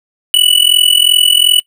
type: tone with amplitude modulation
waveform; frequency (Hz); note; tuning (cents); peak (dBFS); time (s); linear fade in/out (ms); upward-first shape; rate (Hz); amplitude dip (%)
square; 2960; F#7; 0; -3; 0.34-1.6; 0; sine; 42.7; 90
effects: noise-tail reverb RT60 0.1 s tail -21 dB re dry